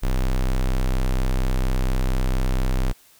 square tone, 32.15 Hz, C1, 30 cents flat, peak -19 dBFS, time 0.02-2.93 s, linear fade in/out 20 ms, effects white hiss -54 dBFS RMS until 3.19 s

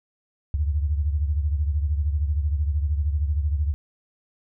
sine beating tone pair, 72.5 / 85.5 Hz, D2 / F2, -22 / -36 cents, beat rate 13 Hz, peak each -21 / -28 dBFS, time 0.54-3.74 s, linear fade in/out 0 ms, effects none

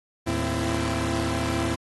sawtooth tone cluster, 79.3 / 112.3 / 260.5 / 334.7 Hz, D#2 / A2 / C4 / E4, +33 / +36 / -7 / +26 cents, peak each -26 / -26 / -26 / -25 dBFS, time 0.26-1.76 s, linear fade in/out 20 ms, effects AAC 32 kbps

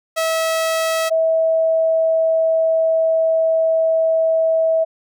sawtooth / sine tone pair in turn, 648 / 648 Hz, E5 / E5, -30 / -30 cents, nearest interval unison, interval 0 cents, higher neither, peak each -13 dBFS, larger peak neither, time 0.16-1.1 / 1.1-4.85 s, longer second, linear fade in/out 20 ms, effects none

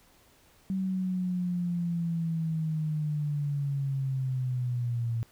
sine linear sweep, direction down, 191.4 to 114.4 Hz, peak -27 dBFS, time 0.7-5.23 s, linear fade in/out 0 ms, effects pink hiss -61 dBFS RMS until 5.31 s

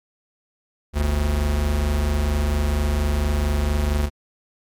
square tone pair together, 49 / 73.42 Hz, G1 / D2, 0 / 0 cents, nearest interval perfect fifth, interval 700 cents, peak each -25 / -20 dBFS, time 0.93-4.1 s, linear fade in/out 50 ms, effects MP3 96 kbps

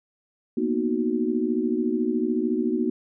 sine chord, B major seventh, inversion third, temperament equal, 233.1 / 246.9 / 311.1 / 370 Hz, A#3 / B3 / D#4 / F#4, 0 / 0 / 0 / 0 cents, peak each -27 dBFS, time 0.57-2.9 s, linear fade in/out 5 ms, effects none

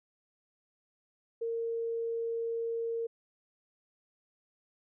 sine tone, 460.2 Hz, A#4, 22 cents flat, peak -31 dBFS, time 1.41-3.07 s, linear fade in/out 10 ms, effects none

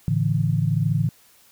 sine chord, A suspended fourth, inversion none, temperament equal with one note detuned, 110 / 143.23 / 164.81 Hz, A2 / D3 / E3, 0 / -43 / 0 cents, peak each -23 / -22 / -23 dBFS, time 0.08-1.09 s, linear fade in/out 0 ms, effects white hiss -55 dBFS RMS until 1.51 s

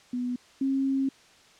sine tone pair in turn, 246.9 / 269.8 Hz, B3 / C#4, 0 / -47 cents, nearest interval major second, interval 153 cents, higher second, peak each -27 / -23 dBFS, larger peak second, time 0.13-0.36 / 0.61-1.09 s, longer second, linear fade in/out 5 ms, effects white hiss -56 dBFS RMS until 1.59 s + low-pass 6000 Hz 12 dB/octave

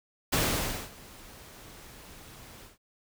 pink noise with ADSR envelope, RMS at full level -25 dBFS, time 0.32-2.78 s, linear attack 13 ms, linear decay 560 ms, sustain -24 dB, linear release 150 ms, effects none

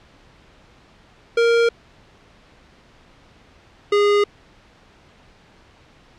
square tone pair in turn, 466.2 / 410.4 Hz, A#4 / G#4, 0 / -21 cents, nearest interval major second, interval 221 cents, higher first, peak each -14 dBFS, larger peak neither, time 1.37-1.69 / 3.92-4.24 s, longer neither, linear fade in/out 5 ms, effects pink hiss -51 dBFS RMS until 6.18 s + low-pass 4000 Hz 12 dB/octave

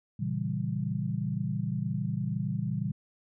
sine chord, A# diminished seventh, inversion none, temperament equal, 116.54 / 138.59 / 164.81 / 196 Hz, A#2 / C#3 / E3 / G3, 0 / 0 / 0 / 0 cents, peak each -34 dBFS, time 0.19-2.92 s, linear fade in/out 10 ms, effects none

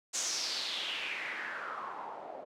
white noise with low-pass filter sweep, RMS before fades -38 dBFS, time 0.13-2.45 s, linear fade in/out 20 ms, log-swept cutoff 7000 to 610 Hz, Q 4.2, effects high-pass 300 Hz 12 dB/octave

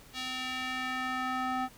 square tone with band-pass filter sweep, 257 Hz, C4, 31 cents flat, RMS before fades -34 dBFS, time 0.13-1.69 s, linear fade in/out 50 ms, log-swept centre 3600 to 970 Hz, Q 1.4, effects pink hiss -55 dBFS RMS until 1.77 s

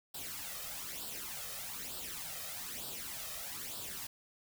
white noise with flanger, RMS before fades -43 dBFS, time 0.14-4.07 s, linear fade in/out 5 ms, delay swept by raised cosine 0.23 to 1.63 ms, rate 1.1 Hz, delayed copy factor +0.65, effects none

